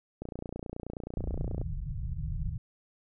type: click train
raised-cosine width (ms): 2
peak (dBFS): -24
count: 42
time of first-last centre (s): 0.22-1.615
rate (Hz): 29.4
type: low-pass noise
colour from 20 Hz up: pink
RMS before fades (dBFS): -34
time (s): 1.17-2.58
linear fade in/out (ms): 5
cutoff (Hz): 170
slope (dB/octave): 96
effects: none